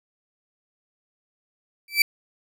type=tone with exponential growth; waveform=30% pulse; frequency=2323 Hz; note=D7; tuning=20 cents flat; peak=-8 dBFS; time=1.88-2.02 s; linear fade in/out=2 ms; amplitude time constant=30 ms; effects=none